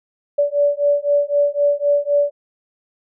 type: beating tone pair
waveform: sine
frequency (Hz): 575 / 578.9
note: D5 / D5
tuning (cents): -37 / -25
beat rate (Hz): 3.9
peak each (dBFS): -17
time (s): 0.38-2.31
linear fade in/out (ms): 10
effects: none